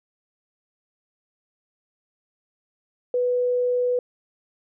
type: tone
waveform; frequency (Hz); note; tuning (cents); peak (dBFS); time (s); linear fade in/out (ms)
sine; 493.9; B4; 0; -19; 3.14-3.99; 2
effects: none